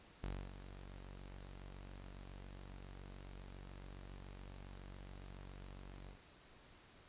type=tone with ADSR envelope; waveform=sawtooth; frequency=47.2 Hz; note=F#1; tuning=35 cents sharp; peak=-36 dBFS; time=0.23-6.2 s; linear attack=10 ms; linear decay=270 ms; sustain=-11 dB; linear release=110 ms; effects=pink hiss -63 dBFS RMS until 7.08 s + resampled to 8000 Hz